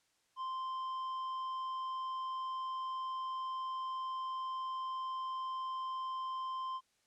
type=tone with tanh clipping; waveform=sine; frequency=1043 Hz; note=C6; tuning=6 cents flat; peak=-38 dBFS; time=0.36-6.81 s; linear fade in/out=50 ms; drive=6 dB; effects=white hiss -75 dBFS RMS until 7.06 s + low-pass 8000 Hz 12 dB/octave